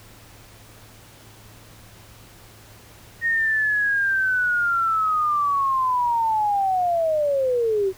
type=linear sweep; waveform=sine; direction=down; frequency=1864.7 to 370 Hz; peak=-18 dBFS; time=3.21-7.93 s; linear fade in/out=50 ms; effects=added 108 Hz sine -50 dBFS peak until 7.97 s + pink hiss -48 dBFS RMS until 7.97 s